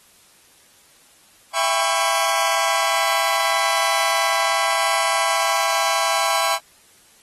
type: chord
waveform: sawtooth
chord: C# half-diminished seventh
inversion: first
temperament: just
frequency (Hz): 665.2 / 798.3 / 997.9 / 1108.7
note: E5 / G5 / B5 / C#6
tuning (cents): +16 / +31 / +18 / 0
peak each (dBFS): -20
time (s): 1.53-6.59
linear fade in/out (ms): 50
effects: white hiss -53 dBFS RMS until 7.22 s + AAC 32 kbps